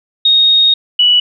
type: tone pair in turn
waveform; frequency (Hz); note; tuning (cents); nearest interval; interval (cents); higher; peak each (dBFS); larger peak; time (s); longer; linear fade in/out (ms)
sine; 3729 / 2947; A#7 / F#7; 0 / -8; major third; 408; first; -6; neither; 0.25-0.74 / 0.99-1.2; first; 5
effects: none